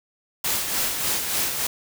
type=noise with tremolo; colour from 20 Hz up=white; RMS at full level=-23 dBFS; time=0.44-1.67 s; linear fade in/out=5 ms; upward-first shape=sine; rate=3.4 Hz; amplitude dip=45%; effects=none